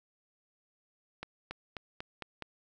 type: accelerating click train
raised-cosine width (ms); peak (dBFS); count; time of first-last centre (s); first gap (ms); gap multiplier
0.3; -23; 6; 1.23-2.423; 280; 0.92
effects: none